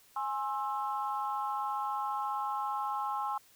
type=chord; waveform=sine; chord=Ab augmented; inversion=none; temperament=equal with one note detuned; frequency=830.6 / 1065.4 / 1318.5 Hz; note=Ab5 / C6 / E6; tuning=0 / +31 / 0 cents; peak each=-34 / -35 / -38 dBFS; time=0.16-3.38 s; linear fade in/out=5 ms; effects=tanh soft clip ceiling -22 dBFS + white hiss -62 dBFS RMS until 3.55 s